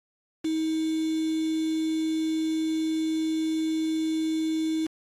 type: tone with quantisation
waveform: sine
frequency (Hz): 317.8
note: D#4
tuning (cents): +37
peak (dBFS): -24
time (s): 0.44-4.87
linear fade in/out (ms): 10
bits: 6
effects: low-pass 9000 Hz 12 dB/octave + AAC 64 kbps